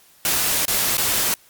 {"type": "noise with dropouts", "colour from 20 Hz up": "white", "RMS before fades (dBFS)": -20, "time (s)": [0.25, 1.34], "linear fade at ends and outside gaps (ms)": 1, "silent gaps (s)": [[0.653, 0.681], [0.97, 0.98]], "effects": ["white hiss -53 dBFS RMS until 1.49 s", "Opus 48 kbps"]}